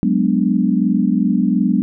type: chord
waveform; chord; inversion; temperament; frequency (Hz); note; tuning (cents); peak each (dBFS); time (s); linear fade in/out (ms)
sine; G# half-diminished seventh; third; equal; 185 / 207.7 / 246.9 / 293.7; F#3 / G#3 / B3 / D4; 0 / 0 / 0 / 0; -18 / -17 / -18 / -21; 0.03-1.82; 0
effects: none